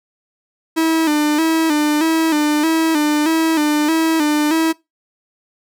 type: tone with vibrato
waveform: 45% pulse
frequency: 311.1 Hz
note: D#4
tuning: in tune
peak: -13 dBFS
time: 0.76-4.73 s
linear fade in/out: 20 ms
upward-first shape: square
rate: 1.6 Hz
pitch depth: 68 cents each way
effects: noise-tail reverb RT60 0.2 s tail -22 dB re dry